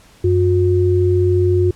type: tone pair together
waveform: sine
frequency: 93.8 / 359.9 Hz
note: F#2 / F#4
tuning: +24 / -48 cents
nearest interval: octave + major seventh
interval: 2328 cents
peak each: -14 dBFS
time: 0.24-1.71 s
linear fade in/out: 5 ms
effects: pink hiss -48 dBFS RMS until 1.75 s + low-pass 11000 Hz 12 dB/octave